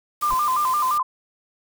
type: noise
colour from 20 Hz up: white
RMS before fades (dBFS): -35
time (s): 0.21-0.98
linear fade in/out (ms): 5
type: tone with vibrato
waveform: sine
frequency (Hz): 1110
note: C#6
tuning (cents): +2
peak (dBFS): -18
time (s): 0.22-1.03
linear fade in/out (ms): 10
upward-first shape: square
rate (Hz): 5.8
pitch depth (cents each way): 130
type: noise with exponential growth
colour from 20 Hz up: brown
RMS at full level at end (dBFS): -26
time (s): 0.25-0.34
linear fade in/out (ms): 1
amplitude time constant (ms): 18
effects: none